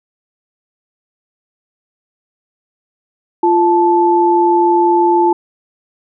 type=tone pair together; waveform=sine; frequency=346.8 / 873.9 Hz; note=F4 / A5; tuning=-12 / -12 cents; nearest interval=octave + major third; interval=1600 cents; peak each=-11 dBFS; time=3.43-5.33 s; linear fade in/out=5 ms; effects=none